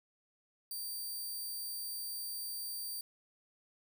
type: tone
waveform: 5% pulse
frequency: 4666 Hz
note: D8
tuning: 12 cents flat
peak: -32 dBFS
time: 0.71-3.01 s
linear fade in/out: 2 ms
effects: none